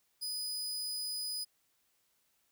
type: tone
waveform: sawtooth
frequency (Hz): 4978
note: D#8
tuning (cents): 0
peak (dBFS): -33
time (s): 0.21-1.45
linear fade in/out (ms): 20
effects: white hiss -75 dBFS RMS until 2.51 s